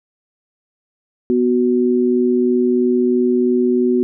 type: tone pair together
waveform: sine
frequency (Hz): 246.9 / 369.9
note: B3 / F#4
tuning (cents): 0 / 0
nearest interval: perfect fifth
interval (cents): 700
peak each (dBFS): -15 / -15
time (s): 1.3-4.03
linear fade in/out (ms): 0
effects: none